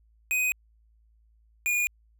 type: tone pair in turn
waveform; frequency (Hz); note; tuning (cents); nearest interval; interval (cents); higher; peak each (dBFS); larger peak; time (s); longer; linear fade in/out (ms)
square; 2500 / 2439; D#7 / D#7; +8 / -35; unison; 43; first; -24; neither; 0.31-0.52 / 1.66-1.87; neither; 0
effects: added 55 Hz sine -59 dBFS peak until 2.19 s